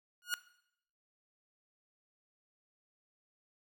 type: tone with exponential growth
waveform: sawtooth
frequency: 1440 Hz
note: F#6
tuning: 47 cents flat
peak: -24 dBFS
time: 0.22-0.34 s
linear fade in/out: 0 ms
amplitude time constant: 24 ms
effects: noise-tail reverb RT60 0.7 s tail -18 dB re dry